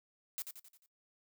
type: noise with echo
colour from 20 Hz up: blue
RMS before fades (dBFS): -39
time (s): 0.38-0.42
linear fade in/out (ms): 0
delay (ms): 88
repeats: 5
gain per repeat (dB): -6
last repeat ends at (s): 0.86
effects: noise-tail reverb RT60 0.1 s tail -18 dB re dry